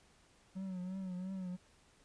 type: tone with vibrato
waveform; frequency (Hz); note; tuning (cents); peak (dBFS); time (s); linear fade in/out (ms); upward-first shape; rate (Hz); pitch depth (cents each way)
triangle; 185.9; F#3; +8; -37; 0.55-1.57; 20; triangle; 2.9; 73
effects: pink hiss -67 dBFS RMS until 2.04 s + resampled to 22050 Hz